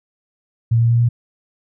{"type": "tone with pitch steps", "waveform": "sine", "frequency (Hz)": [115.4, 116.61, 117.82, 119.06], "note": ["A#2", "A#2", "A#2", "A#2"], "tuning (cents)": [-17, 1, 19, 37], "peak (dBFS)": -11, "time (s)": [0.71, 1.09], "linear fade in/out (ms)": 10, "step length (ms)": 95, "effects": []}